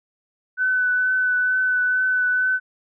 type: tone with vibrato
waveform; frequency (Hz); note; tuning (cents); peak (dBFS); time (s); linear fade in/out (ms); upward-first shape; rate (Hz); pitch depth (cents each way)
sine; 1503; F#6; +27; -17; 0.57-2.6; 50; triangle; 2.2; 17
effects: none